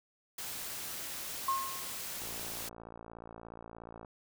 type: noise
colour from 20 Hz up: white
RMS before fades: -41 dBFS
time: 0.38-2.69 s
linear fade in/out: 5 ms
type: tone with exponential decay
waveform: sine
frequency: 1073 Hz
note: C6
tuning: 43 cents sharp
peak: -26 dBFS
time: 1.48-2.04 s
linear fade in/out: 5 ms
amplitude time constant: 120 ms
type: click train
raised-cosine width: 1 ms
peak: -33 dBFS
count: 105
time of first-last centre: 2.22-4.048 s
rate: 56.9 Hz
effects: none